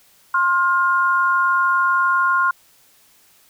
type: tone pair together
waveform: sine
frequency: 1062 / 1414.7 Hz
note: C6 / F6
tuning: +25 / +22 cents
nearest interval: perfect fourth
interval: 497 cents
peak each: -17 dBFS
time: 0.34-2.51 s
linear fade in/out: 5 ms
effects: white hiss -54 dBFS RMS until 3.49 s